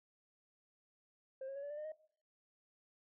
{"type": "tone with pitch steps", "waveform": "sine", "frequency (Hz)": [530, 544.6, 559.6, 575, 590.8, 607.1, 623.8], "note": ["C5", "C#5", "C#5", "D5", "D5", "D#5", "D#5"], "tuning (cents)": [22, -31, 16, -37, 10, -43, 4], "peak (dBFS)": -40, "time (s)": [1.41, 1.921], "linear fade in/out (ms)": 5, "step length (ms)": 73, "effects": ["noise-tail reverb RT60 0.5 s tail -19 dB re dry", "tanh soft clip ceiling -40 dBFS"]}